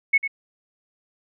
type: tone with echo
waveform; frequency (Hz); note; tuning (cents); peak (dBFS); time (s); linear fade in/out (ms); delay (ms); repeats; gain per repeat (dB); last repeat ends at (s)
sine; 2200; C#7; -14; -13; 0.13-0.18; 10; 98; 1; -10; 0.278
effects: none